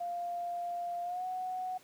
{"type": "tone with pitch glide", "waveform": "sine", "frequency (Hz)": [698.5, 739.6], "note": ["F5", "F#5"], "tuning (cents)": [0, -1], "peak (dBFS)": -34, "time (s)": [0, 1.78], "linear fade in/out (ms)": 10, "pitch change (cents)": 99, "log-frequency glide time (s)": [1.03, 1.25], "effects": ["pink hiss -60 dBFS RMS until 1.83 s", "high-pass 200 Hz 12 dB/octave"]}